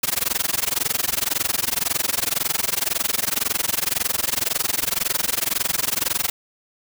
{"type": "noise with amplitude modulation", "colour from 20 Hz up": "white", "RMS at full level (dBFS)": -19, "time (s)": [0.03, 6.3], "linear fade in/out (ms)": 5, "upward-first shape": "sine", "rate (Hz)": 21.9, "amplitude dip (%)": 100, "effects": []}